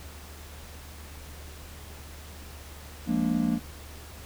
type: chord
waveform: triangle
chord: Bb dominant seventh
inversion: second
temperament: just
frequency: 174.81 / 209.8 / 233.1 / 291.4 Hz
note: F3 / Ab3 / Bb3 / D4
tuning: +2 / +18 / 0 / -13 cents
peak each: -28 / -29 / -24 / -29 dBFS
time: 3.06-3.6 s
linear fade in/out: 50 ms
effects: added 74 Hz sine -44 dBFS peak until 4.25 s + pink hiss -47 dBFS RMS until 4.25 s